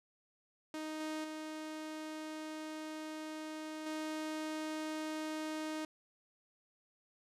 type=tone with level steps; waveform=sawtooth; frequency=311.1 Hz; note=D#4; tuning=in tune; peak=-36 / -34 / -38 / -34 dBFS; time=0.74-5.85 s; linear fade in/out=2 ms; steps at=1 / 1.24 / 3.86 s; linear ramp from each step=5 ms; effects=low-pass 10000 Hz 12 dB/octave